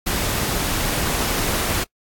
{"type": "noise", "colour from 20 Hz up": "pink", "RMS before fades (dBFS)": -22, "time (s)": [0.06, 1.84], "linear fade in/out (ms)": 10, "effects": ["noise-tail reverb RT60 0.1 s tail -25 dB re dry", "AAC 64 kbps"]}